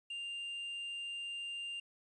triangle tone with quantisation, 2794 Hz, F7, in tune, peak -38 dBFS, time 0.1-1.8 s, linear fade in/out 5 ms, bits 11, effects resampled to 22050 Hz

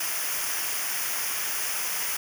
white noise with comb filter, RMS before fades -29 dBFS, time 0-2.17 s, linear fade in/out 5 ms, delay 0.25 ms, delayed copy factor -0.7, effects none

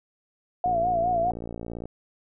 sine tone with vibrato, 698.5 Hz, F5, in tune, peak -21 dBFS, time 0.64-1.31 s, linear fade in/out 2 ms, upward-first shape sine, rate 4.9 Hz, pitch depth 80 cents each way
click train, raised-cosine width 2 ms, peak -22 dBFS, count 70, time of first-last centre 0.66-1.856 s, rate 57.7 Hz
effects none

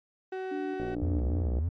35% pulse tone, 376.3 Hz, F#4, 29 cents sharp, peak -31 dBFS, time 0.32-0.95 s, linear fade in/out 5 ms
sine tone with tremolo, 293.7 Hz, D4, in tune, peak -33 dBFS, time 0.51-1.41 s, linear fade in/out 10 ms, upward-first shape square, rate 2.2 Hz, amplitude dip 50%
click train, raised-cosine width 2 ms, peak -23 dBFS, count 48, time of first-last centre 0.8-1.586 s, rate 59.8 Hz
triangle tone with vibrato, 76.3 Hz, D#2, 33 cents flat, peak -24 dBFS, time 1.02-1.69 s, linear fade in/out 5 ms, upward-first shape sine, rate 3.4 Hz, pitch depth 230 cents each way
effects low-pass 2000 Hz 12 dB/octave + MP3 64 kbps

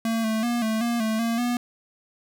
square tone with pitch steps, 226.6 / 220 / 238.4 / 220 / 236 / 219.7 / 230.7 / 242.5 Hz, A#3 / A3 / A#3 / A3 / A#3 / A3 / A#3 / B3, -49 / 0 / +39 / 0 / +22 / -2 / -18 / -31 cents, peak -23 dBFS, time 0.05-1.57 s, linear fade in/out 2 ms, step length 190 ms, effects none

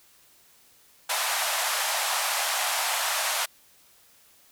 pink band-pass noise, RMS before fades -27 dBFS, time 1.09-3.46 s, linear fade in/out 10 ms, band 630 to 14000 Hz, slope 48 dB/octave, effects white hiss -58 dBFS RMS until 4.51 s

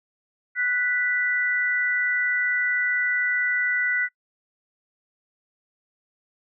sine tone pair together, 1480 / 1975.6 Hz, F#6 / B6, 0 / 0 cents, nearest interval perfect fourth, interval 500 cents, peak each -24 / -23 dBFS, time 0.55-4.09 s, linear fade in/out 50 ms, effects noise-tail reverb RT60 0.1 s tail -25 dB re dry

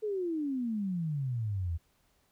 sine exponential sweep, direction down, 440 to 79.3 Hz, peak -30 dBFS, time 0.02-1.78 s, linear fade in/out 20 ms, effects pink hiss -71 dBFS RMS until 2.31 s

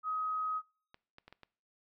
sine tone, 1263 Hz, D#6, 26 cents sharp, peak -32 dBFS, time 0.03-0.62 s, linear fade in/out 50 ms
clicks, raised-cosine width 0.3 ms, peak -36 dBFS, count 5, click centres 0.944 / 1.184 / 1.28 / 1.326 / 1.433 s
effects noise-tail reverb RT60 0.5 s tail -22 dB re dry

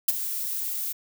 violet noise with ADSR envelope, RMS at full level -18 dBFS, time 0.08-0.93 s, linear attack 6 ms, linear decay 27 ms, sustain -12 dB, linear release 14 ms, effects none

